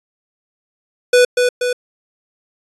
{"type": "tone with echo", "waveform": "square", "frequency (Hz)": 493.9, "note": "B4", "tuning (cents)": 0, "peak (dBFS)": -8, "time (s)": [1.13, 1.25], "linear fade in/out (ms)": 5, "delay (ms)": 240, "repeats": 2, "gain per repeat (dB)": -4, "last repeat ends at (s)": 1.73, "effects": ["resampled to 24000 Hz"]}